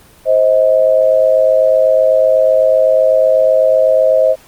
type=tone pair together; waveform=sine; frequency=525 / 633 Hz; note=C5 / D#5; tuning=+6 / +30 cents; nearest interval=minor third; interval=324 cents; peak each=-10 dBFS; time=0.25-4.36 s; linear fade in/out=50 ms; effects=pink hiss -44 dBFS RMS until 4.47 s + Opus 24 kbps